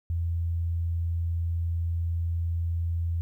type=tone; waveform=sine; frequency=84.3 Hz; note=E2; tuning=39 cents sharp; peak=-25 dBFS; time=0.1-3.21 s; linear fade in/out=0 ms; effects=11-bit